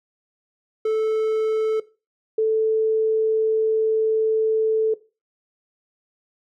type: tone pair in turn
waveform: triangle / sine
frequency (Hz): 437.8 / 439.7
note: A4 / A4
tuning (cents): -9 / -1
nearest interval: unison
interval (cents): 8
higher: second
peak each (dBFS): -16 / -16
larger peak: neither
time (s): 0.85-1.8 / 2.38-4.94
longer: second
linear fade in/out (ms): 5
effects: noise-tail reverb RT60 0.3 s tail -18 dB re dry